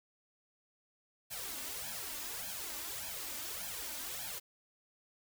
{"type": "noise with flanger", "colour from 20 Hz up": "white", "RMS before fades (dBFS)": -42, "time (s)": [1.3, 4.4], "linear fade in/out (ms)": 20, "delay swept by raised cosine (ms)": [1.2, 3.4], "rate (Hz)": 1.7, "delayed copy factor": 0.9, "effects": []}